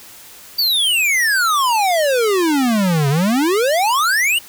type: exponential two-way sweep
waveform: square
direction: down then up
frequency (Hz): 4699 to 134.9 to 2985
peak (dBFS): -14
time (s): 0.58-4.39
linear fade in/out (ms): 10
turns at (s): 3.09
effects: white hiss -40 dBFS RMS until 4.48 s